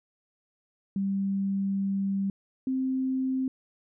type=tone pair in turn; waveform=sine; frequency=196 / 261.6 Hz; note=G3 / C4; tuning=0 / 0 cents; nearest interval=perfect fourth; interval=500 cents; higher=second; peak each=-25 dBFS; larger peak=neither; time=0.96-2.3 / 2.67-3.48 s; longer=first; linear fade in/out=2 ms; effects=none